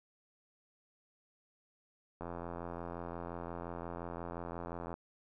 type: click train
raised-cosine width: 1 ms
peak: -28 dBFS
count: 235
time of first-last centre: 2.21-4.94 s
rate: 85.7 Hz
effects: none